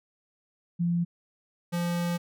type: tone pair in turn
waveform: sine / square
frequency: 172.1 / 173.07 Hz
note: F3 / F3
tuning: -25 / -15 cents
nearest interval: unison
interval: 10 cents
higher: second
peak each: -23 / -27 dBFS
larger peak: first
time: 0.79-1.05 / 1.72-2.18 s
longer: second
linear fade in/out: 20 ms
effects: none